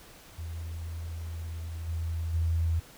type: tone with level steps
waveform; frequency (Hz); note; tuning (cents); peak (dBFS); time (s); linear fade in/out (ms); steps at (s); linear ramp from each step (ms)
sine; 82.41; E2; 0; -34 / -29 / -24; 0.38-2.8; 10; 1.87 / 2.33; 20
effects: pink hiss -52 dBFS RMS until 2.97 s